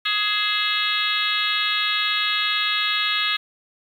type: harmonic tone with a mistuned harmonic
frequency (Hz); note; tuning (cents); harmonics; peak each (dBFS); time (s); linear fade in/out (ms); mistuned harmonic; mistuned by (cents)
417.9; G#4; +11; 3 / 4 / 5 / 6 / 7 / 8 / 9 / 10; -28 / -28 / -28 / -28 / -32 / -26 / -26 / -32; 0.05-3.37; 10; 6; +68
effects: 8-bit